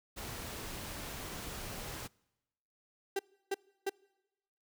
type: noise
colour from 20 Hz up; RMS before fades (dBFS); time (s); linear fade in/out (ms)
pink; -43; 0.16-2.08; 20
type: tone bursts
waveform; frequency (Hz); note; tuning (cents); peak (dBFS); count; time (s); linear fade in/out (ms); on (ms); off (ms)
35% pulse; 392; G4; 0; -29; 3; 3.16-3.896; 5; 32; 320
effects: noise-tail reverb RT60 1.0 s tail -26 dB re dry